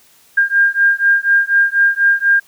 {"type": "beating tone pair", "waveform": "sine", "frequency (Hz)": [1604, 1608.1], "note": ["G6", "G6"], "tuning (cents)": [39, 44], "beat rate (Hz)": 4.1, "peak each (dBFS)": -13, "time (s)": [0.37, 2.4], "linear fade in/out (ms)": 10, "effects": ["white hiss -50 dBFS RMS until 2.47 s"]}